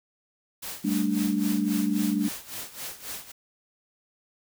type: noise with tremolo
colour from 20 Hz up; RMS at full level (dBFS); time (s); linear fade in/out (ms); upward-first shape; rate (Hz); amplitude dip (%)
white; -35; 0.62-3.32; 10; sine; 3.7; 80
type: chord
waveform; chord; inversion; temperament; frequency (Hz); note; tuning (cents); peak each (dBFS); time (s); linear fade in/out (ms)
sine; G suspended second; none; equal; 196 / 220 / 293.7; G3 / A3 / D4; 0 / 0 / 0; -27; 0.84-2.29; 10
effects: none